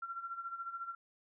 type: tone with tremolo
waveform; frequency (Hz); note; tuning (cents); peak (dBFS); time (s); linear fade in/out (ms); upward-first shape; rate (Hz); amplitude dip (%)
sine; 1366; F6; -39; -37; 0.02-0.95; 5; sine; 14; 70
effects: none